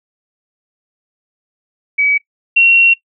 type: tone pair in turn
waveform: sine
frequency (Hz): 2276 / 2735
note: C#7 / F7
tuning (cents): +45 / -37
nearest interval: minor third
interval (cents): 318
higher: second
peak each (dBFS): -10 / -5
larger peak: second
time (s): 1.98-2.18 / 2.56-2.94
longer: second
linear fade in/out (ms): 10
effects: noise-tail reverb RT60 0.1 s tail -19 dB re dry